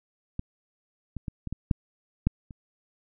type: clicks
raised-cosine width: 5 ms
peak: -18 / -22 / -20 / -21 / -19 / -9 / -9 / -30 dBFS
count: 8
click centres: 0.394 / 1.167 / 1.282 / 1.473 / 1.526 / 1.712 / 2.27 / 2.508 s
effects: none